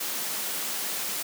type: high-pass noise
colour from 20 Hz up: white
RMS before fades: -31 dBFS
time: 0-1.23 s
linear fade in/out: 10 ms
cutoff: 160 Hz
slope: 48 dB/octave
effects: none